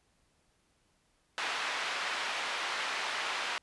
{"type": "band-pass noise", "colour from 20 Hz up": "pink", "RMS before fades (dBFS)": -35, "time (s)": [1.38, 3.58], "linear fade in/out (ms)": 0, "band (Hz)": [1000, 3500], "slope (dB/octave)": 12, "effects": ["pink hiss -72 dBFS RMS until 3.62 s", "resampled to 24000 Hz"]}